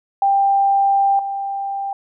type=tone with level steps; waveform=sine; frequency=791 Hz; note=G5; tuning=15 cents sharp; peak=-12 / -21 dBFS; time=0.22-1.93 s; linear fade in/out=2 ms; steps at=1.19 s; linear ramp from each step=2 ms; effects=none